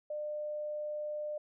sine tone, 600 Hz, D5, 37 cents sharp, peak -35 dBFS, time 0.1-1.38 s, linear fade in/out 5 ms, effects none

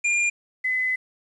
square / sine tone pair in turn, 2405 / 2022 Hz, D7 / B6, +41 / +40 cents, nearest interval minor third, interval 301 cents, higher first, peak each -20 / -21 dBFS, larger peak first, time 0.04-0.3 / 0.64-0.96 s, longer second, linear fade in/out 10 ms, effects resampled to 24000 Hz + 9-bit

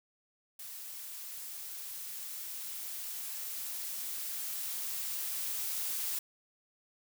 blue noise with level ramp, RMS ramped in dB -45 to -35 dBFS, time 0.59-6.19 s, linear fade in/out 5 ms, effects none

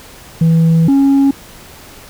sine tone pair in turn, 163.9 / 275.6 Hz, E3 / C#4, -10 / -10 cents, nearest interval major sixth, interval 900 cents, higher second, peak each -4 dBFS, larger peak neither, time 0.41-0.88 / 0.88-1.31 s, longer first, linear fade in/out 5 ms, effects tanh soft clip ceiling -6 dBFS + pink hiss -37 dBFS RMS until 2.09 s

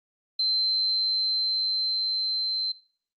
sine tone with level ramp, 4101 Hz, C8, 36 cents flat, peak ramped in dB -22 to -26 dBFS, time 0.39-2.72 s, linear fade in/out 5 ms, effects noise-tail reverb RT60 0.5 s tail -20 dB re dry + Opus 48 kbps

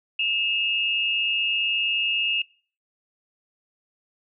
sine tone pair together, 2623 / 2832 Hz, E7 / F7, -9 / +23 cents, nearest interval minor second, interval 132 cents, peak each -24 dBFS, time 0.19-2.42 s, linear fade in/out 5 ms, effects noise-tail reverb RT60 0.4 s tail -21 dB re dry

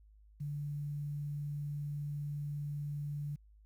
sine tone with quantisation, 145.8 Hz, D3, 12 cents flat, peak -36 dBFS, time 0.4-3.36 s, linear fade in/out 10 ms, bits 11, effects added 52 Hz sine -58 dBFS peak until 3.65 s

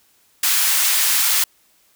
white high-pass noise, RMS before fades -17 dBFS, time 0.43-1.44 s, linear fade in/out 5 ms, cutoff 1200 Hz, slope 12 dB/octave, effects white hiss -58 dBFS RMS until 1.95 s

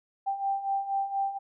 sine beating tone pair, 784 / 788.2 Hz, G5 / G5, 0 / +9 cents, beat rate 4.2 Hz, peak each -33 / -28 dBFS, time 0.26-1.39 s, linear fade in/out 20 ms, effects none

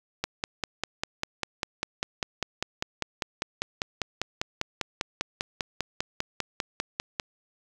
click train, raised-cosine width 0.2 ms, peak -10 dBFS, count 36, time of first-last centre 0.24-7.198 s, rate 5.03 Hz, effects 7-bit

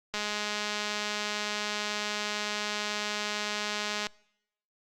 click train, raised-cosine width 0.2 ms, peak -15 dBFS, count 822, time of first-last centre 0.14-4.068 s, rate 209 Hz, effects noise-tail reverb RT60 0.8 s tail -25 dB re dry + Opus 48 kbps

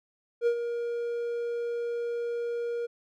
triangle tone with ADSR envelope, 472.6 Hz, A#4, 24 cents sharp, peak -18 dBFS, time 0.41-2.87 s, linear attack 57 ms, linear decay 78 ms, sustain -9 dB, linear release 19 ms, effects none

